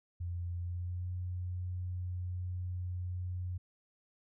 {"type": "tone with pitch glide", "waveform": "sine", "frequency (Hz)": [87.31, 90.13], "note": ["F2", "F#2"], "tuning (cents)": [0, -45], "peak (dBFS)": -35, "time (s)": [0.2, 3.58], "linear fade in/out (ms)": 10, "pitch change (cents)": 55, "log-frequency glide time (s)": [0.59, 1.11], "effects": []}